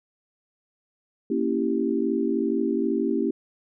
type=chord; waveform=sine; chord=A# diminished seventh; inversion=none; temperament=equal; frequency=233.1 / 277.2 / 329.6 / 392 Hz; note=A#3 / C#4 / E4 / G4; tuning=0 / 0 / 0 / 0 cents; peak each=-27 dBFS; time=1.3-3.31 s; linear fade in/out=5 ms; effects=none